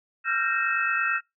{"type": "tone cluster", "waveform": "sine", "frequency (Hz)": [1350, 1399, 1573, 1857, 2602], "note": ["E6", "F6", "G6", "A#6", "E7"], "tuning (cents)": [41, 3, 6, -7, -23], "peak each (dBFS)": -29, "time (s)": [0.24, 1.21], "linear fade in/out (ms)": 50, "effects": ["noise-tail reverb RT60 0.2 s tail -26 dB re dry"]}